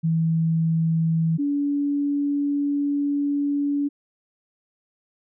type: tone pair in turn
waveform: sine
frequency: 162.9 / 286 Hz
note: E3 / D4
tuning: -20 / -46 cents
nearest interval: minor seventh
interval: 974 cents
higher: second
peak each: -18 / -20 dBFS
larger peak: first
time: 0.03-1.38 / 1.38-3.89 s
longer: second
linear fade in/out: 20 ms
effects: none